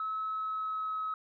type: tone with pitch glide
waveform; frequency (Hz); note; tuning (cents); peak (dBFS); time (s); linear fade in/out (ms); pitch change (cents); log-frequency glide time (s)
sine; 1293 to 1281.1; E6 to E6; -34 to -50; -31; 0-1.14; 2; -16; 0.24-1
effects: tanh soft clip ceiling -27 dBFS